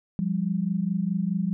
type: tone pair together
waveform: sine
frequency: 174.54 / 199.3 Hz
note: F3 / G3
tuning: -1 / +29 cents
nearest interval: major second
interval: 230 cents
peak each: -26 dBFS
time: 0.19-1.53 s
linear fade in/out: 0 ms
effects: none